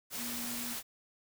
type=tone in noise; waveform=sine; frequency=239.3 Hz; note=A#3; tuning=46 cents sharp; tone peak=-42 dBFS; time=0.16-0.77 s; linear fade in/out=50 ms; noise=white; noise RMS=-39 dBFS; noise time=0.1-0.83 s; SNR=-6 dB; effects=none